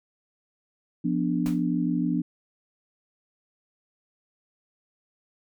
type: chord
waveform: sine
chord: B diminished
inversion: second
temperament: equal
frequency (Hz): 174.61 / 246.9 / 293.7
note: F3 / B3 / D4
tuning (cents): 0 / 0 / 0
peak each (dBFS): -27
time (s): 1.04-2.22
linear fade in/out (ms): 10
type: noise with exponential decay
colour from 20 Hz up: pink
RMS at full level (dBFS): -35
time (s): 1.46-1.64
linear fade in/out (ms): 0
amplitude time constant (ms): 39
effects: none